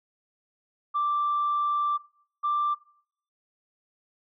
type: tone pair in turn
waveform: sine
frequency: 1174.7 / 1179.5 Hz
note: D6 / D6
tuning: 0 / +7 cents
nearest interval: unison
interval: 7 cents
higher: second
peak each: -22 dBFS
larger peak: neither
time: 0.94-1.98 / 2.43-2.75 s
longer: first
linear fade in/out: 20 ms
effects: noise-tail reverb RT60 0.6 s tail -21 dB re dry + tanh soft clip ceiling -19 dBFS